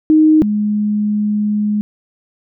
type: tone pair in turn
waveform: sine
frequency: 311.1 / 209.3 Hz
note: D#4 / G#3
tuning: 0 / +14 cents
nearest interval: perfect fifth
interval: 686 cents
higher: first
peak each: -6 / -13 dBFS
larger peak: first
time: 0.1-0.42 / 0.42-1.81 s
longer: second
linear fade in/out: 0 ms
effects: none